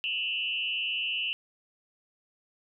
sine tone with frequency modulation, 2808 Hz, F7, 9 cents sharp, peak -28 dBFS, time 0.04-1.33 s, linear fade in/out 0 ms, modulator 118 Hz, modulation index 1.7, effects none

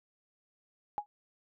sine tone with exponential decay, 830.6 Hz, G#5, in tune, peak -26 dBFS, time 0.98-1.06 s, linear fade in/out 0 ms, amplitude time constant 16 ms, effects none

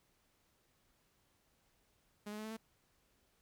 sawtooth tone with pitch steps, 207.7 / 211.5 / 215.3 / 219.2 / 223.1 Hz, G#3 / G#3 / A3 / A3 / A3, 0 / +32 / -37 / -6 / +24 cents, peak -39 dBFS, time 2.26-2.57 s, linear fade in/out 10 ms, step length 62 ms, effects pink hiss -75 dBFS RMS until 3.41 s

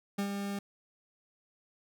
40% pulse tone with ADSR envelope, 200.2 Hz, G3, 37 cents sharp, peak -28 dBFS, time 0.18-0.59 s, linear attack 10 ms, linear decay 83 ms, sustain -5 dB, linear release 4 ms, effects none

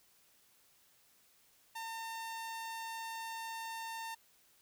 sawtooth tone, 906 Hz, A#5, 50 cents flat, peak -37 dBFS, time 1.75-4.15 s, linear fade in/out 10 ms, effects white hiss -68 dBFS RMS until 4.61 s

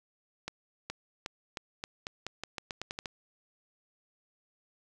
accelerating click train, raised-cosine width 0.2 ms, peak -19 dBFS, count 14, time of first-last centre 0.48-3.058 s, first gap 420 ms, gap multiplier 0.86, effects none

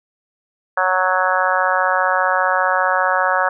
harmonic tone, 185 Hz, F#3, in tune, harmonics 3 / 4 / 5 / 6 / 7 / 8 / 9, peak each -22 / -22 / -22 / -22 / -22 / -22 / -22 dBFS, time 0.77-3.49 s, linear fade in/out 5 ms, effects none

